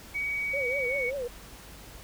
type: tone with pitch glide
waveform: sine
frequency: 2259 to 2229 Hz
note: C#7 to C#7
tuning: +32 to +9 cents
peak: -28 dBFS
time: 0.14-1.11 s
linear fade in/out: 20 ms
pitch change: -23 cents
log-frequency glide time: 0.85-0.92 s
type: tone with vibrato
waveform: sine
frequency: 523.3 Hz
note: C5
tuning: in tune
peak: -30 dBFS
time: 0.53-1.28 s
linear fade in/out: 10 ms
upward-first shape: triangle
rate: 5.2 Hz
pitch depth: 180 cents each way
effects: added 50 Hz sine -52 dBFS peak until 2.03 s + pink hiss -48 dBFS RMS until 2.03 s